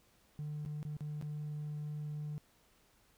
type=tone with dropouts; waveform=triangle; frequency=149.7 Hz; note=D3; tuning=33 cents sharp; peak=-35 dBFS; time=0.39-2.38 s; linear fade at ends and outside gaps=0 ms; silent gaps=0.651-0.661 / 0.829-0.851 / 0.968-1.007 / 1.213-1.224 s; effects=tanh soft clip ceiling -34 dBFS + pink hiss -69 dBFS RMS until 3.17 s